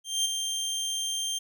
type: tone with ADSR envelope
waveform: 25% pulse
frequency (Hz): 3169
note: G7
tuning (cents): +18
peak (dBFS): -19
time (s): 0.04-1.39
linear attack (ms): 210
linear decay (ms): 14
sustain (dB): -6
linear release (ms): 12
effects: none